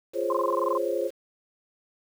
sine chord, Db major seventh, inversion first, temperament equal with one note detuned, 346.8 / 415.3 / 523.3 / 554.4 Hz, F4 / Ab4 / C5 / Db5, -12 / 0 / 0 / 0 cents, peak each -31 / -31 / -28 / -31 dBFS, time 0.13-1.11 s, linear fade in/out 50 ms
sine tone bursts, 1046.5 Hz, C6, in tune, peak -24 dBFS, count 11, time 0.3-0.775 s, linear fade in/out 2 ms, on 25 ms, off 20 ms
effects 8-bit

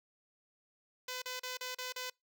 5% pulse tone bursts, 505 Hz, B4, 39 cents sharp, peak -27 dBFS, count 6, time 1.08-2.1 s, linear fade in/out 5 ms, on 140 ms, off 36 ms, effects noise-tail reverb RT60 0.2 s tail -26 dB re dry

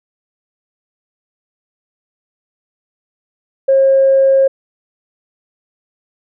sine tone, 539 Hz, C#5, 49 cents flat, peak -6 dBFS, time 3.68-4.48 s, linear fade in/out 10 ms, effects tanh soft clip ceiling -2 dBFS

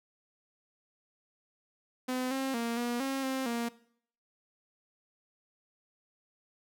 sawtooth tone with pitch steps, 254.5 / 267.2 / 233.2 / 240.1 / 270 / 264.2 / 234.8 Hz, C4 / C4 / A#3 / B3 / C#4 / C4 / A#3, -48 / +36 / +1 / -49 / -45 / +17 / +13 cents, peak -27 dBFS, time 2.08-3.69 s, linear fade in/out 10 ms, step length 230 ms, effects noise-tail reverb RT60 0.6 s tail -19 dB re dry

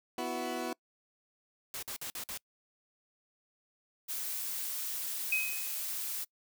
20% pulse chord, B suspended fourth, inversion none, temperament equal, 246.9 / 329.6 / 370 Hz, B3 / E4 / F#4, 0 / 0 / 0 cents, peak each -34 dBFS, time 0.18-0.73 s, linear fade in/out 2 ms
white noise bursts, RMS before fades -40 dBFS, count 5, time 1.74-2.374 s, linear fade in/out 0 ms, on 86 ms, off 51 ms
blue noise, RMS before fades -37 dBFS, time 4.08-6.25 s, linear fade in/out 20 ms
sine tone with exponential decay, 2529 Hz, D#7, 28 cents sharp, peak -25 dBFS, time 5.32-5.88 s, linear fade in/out 5 ms, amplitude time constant 120 ms
effects noise-tail reverb RT60 0.1 s tail -25 dB re dry

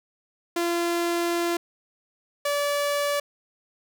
sawtooth tone pair in turn, 342.9 / 576.7 Hz, F4 / D5, -32 / -32 cents, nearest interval major sixth, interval 900 cents, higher second, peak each -19 dBFS, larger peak neither, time 0.56-1.57 / 2.45-3.2 s, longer first, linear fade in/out 5 ms, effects none

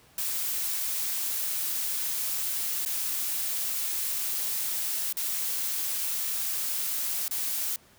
blue noise with dropouts, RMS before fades -30 dBFS, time 0.18-7.76 s, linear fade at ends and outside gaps 2 ms, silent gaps 2.851-2.859 / 5.127-5.169 / 7.281-7.31 s, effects pink hiss -58 dBFS RMS until 7.98 s + high-pass 60 Hz 12 dB/octave

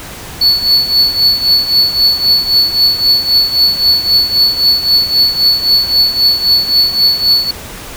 triangle tone with tremolo, 4435 Hz, C#8, in tune, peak -3 dBFS, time 0.41-7.51 s, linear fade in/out 5 ms, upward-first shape triangle, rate 3.8 Hz, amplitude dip 80%, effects pink hiss -28 dBFS RMS until 7.96 s

